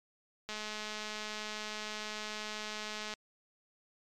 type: click train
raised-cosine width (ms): 0.2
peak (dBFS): -23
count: 565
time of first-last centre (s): 0.49-3.138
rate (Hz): 213
effects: MP3 96 kbps